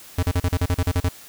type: tone bursts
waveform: square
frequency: 88.8 Hz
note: F2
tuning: 29 cents sharp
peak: -18 dBFS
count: 11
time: 0.18-1.088 s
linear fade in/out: 5 ms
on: 48 ms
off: 38 ms
effects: white hiss -44 dBFS RMS until 1.28 s